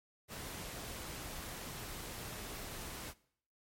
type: noise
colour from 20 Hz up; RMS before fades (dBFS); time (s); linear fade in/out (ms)
pink; -45; 0.28-3.14; 50
effects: noise-tail reverb RT60 0.6 s tail -20 dB re dry + MP3 64 kbps